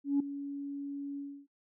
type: tone with ADSR envelope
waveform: sine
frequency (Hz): 281.8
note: C#4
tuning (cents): +29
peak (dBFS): -22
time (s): 0.04-1.47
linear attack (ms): 160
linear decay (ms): 5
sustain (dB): -14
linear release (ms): 290
effects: noise-tail reverb RT60 0.2 s tail -25 dB re dry + tanh soft clip ceiling -21 dBFS